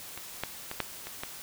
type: clicks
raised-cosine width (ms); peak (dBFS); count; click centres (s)
0.3; -23 / -14 / -19 / -12 / -23 / -18; 6; 0.176 / 0.436 / 0.714 / 0.803 / 1.07 / 1.235
effects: white hiss -44 dBFS RMS until 1.42 s